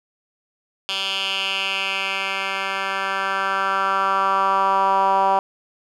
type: tone with band-pass filter sweep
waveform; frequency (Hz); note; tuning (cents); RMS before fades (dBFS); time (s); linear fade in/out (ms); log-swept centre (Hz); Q
10% pulse; 193.9; G3; -19; -21; 0.89-5.39; 0; 3400 to 870; 3.2
effects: none